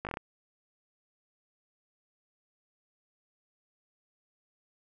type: slowing click train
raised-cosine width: 0.5 ms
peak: -20 dBFS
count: 6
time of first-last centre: 0.05-0.171 s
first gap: 18 ms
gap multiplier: 1.15
effects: none